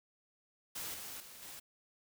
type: noise with level steps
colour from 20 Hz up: white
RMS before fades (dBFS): -42 / -46 / -53 / -49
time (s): 0.75-1.6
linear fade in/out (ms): 10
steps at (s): 0.94 / 1.2 / 1.42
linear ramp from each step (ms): 2
effects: none